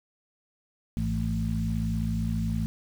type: harmonic tone with a mistuned harmonic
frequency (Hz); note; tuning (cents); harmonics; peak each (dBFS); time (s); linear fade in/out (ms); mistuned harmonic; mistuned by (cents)
55.2; A1; +6; 1 / 2 / 3 / 4; -31 / -31 / -31 / -31; 0.97-2.66; 0; 2; -60
effects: 8-bit